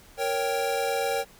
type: chord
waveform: square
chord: G diminished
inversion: first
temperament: equal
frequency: 466.2 / 554.4 / 784 Hz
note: Bb4 / Db5 / G5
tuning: 0 / 0 / 0 cents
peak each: -30 dBFS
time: 0.17-1.25 s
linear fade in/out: 50 ms
effects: pink hiss -53 dBFS RMS until 1.39 s